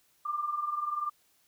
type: tone pair together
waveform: sine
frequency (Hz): 1174.7 / 1195.2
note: D6 / D6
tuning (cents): 0 / +30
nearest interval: unison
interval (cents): 30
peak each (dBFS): -36 / -31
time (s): 0.25-1.1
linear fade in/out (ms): 10
effects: white hiss -68 dBFS RMS until 1.47 s